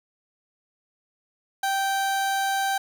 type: tone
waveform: 30% pulse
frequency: 781 Hz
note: G5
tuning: 7 cents flat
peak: -20 dBFS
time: 1.63-2.78 s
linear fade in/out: 5 ms
effects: none